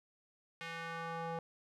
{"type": "tone with band-pass filter sweep", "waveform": "square", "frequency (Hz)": 166, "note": "E3", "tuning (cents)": 12, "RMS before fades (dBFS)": -42, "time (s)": [0.61, 1.39], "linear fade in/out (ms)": 0, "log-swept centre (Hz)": [2300, 710], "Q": 1.4, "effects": []}